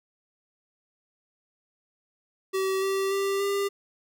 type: tone with pitch steps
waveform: square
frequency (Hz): 382.8 / 388.1 / 393.6 / 399.1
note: G4 / G4 / G4 / G4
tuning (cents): -41 / -17 / +7 / +31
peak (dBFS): -25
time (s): 2.53-3.69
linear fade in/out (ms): 20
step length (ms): 290
effects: none